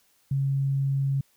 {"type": "tone", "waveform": "sine", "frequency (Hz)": 137.2, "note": "C#3", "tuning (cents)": -17, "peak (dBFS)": -22, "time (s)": [0.31, 1.21], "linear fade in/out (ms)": 5, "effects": ["white hiss -65 dBFS RMS until 1.36 s"]}